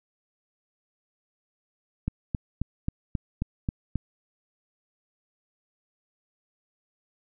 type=click train; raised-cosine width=5 ms; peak=-14 dBFS; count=8; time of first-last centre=2.08-3.957 s; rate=3.73 Hz; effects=none